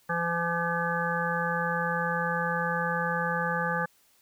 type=harmonic tone; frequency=170 Hz; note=F3; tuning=46 cents flat; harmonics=1 / 3 / 5 / 7 / 9 / 10; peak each=-33 / -33 / -33 / -33 / -33 / -33 dBFS; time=0.09-3.86 s; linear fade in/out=10 ms; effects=white hiss -64 dBFS RMS until 4.21 s